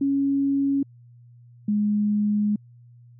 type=tone pair in turn; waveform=sine; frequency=277.2 / 208.4 Hz; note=C#4 / G#3; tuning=0 / +6 cents; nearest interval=perfect fourth; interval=494 cents; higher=first; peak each=-19 dBFS; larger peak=neither; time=0.01-0.83 / 1.68-2.56 s; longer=second; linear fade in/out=5 ms; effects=added 120 Hz sine -47 dBFS peak until 3.19 s